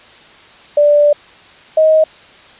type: tone pair in turn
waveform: sine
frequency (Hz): 587.3 / 629.1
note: D5 / D#5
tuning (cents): 0 / +19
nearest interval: minor second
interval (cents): 119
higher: second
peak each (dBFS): -6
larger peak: neither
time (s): 0.77-1.13 / 1.77-2.04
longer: first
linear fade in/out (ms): 5
effects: white hiss -41 dBFS RMS until 2.59 s + resampled to 8000 Hz